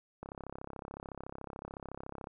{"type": "click train", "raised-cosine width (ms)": 1, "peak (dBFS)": -28, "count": 70, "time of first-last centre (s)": [0.23, 2.271], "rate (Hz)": 33.8, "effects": []}